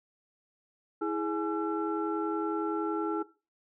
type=tone cluster; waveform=sine; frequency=326.7 / 417.4 / 844 / 1350 Hz; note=E4 / G#4 / G#5 / E6; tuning=-15 / +9 / +28 / +41 cents; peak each=-31 / -33 / -38 / -36 dBFS; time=1.01-3.23 s; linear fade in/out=10 ms; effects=noise-tail reverb RT60 0.3 s tail -17 dB re dry + tanh soft clip ceiling -18 dBFS